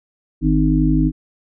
harmonic tone, 51.5 Hz, G#1, 14 cents flat, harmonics 1 / 3 / 5 / 6, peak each -18 / -18 / -18 / -18 dBFS, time 0.41-1.12 s, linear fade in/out 50 ms, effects none

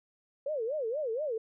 sine tone with vibrato, 523.3 Hz, C5, in tune, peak -30 dBFS, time 0.46-1.38 s, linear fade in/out 5 ms, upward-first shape sine, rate 4.2 Hz, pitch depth 300 cents each way, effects none

